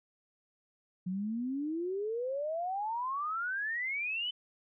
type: exponential sweep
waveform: sine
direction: up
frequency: 177.9 to 3056 Hz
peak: -32 dBFS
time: 1.06-4.31 s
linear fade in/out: 10 ms
effects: none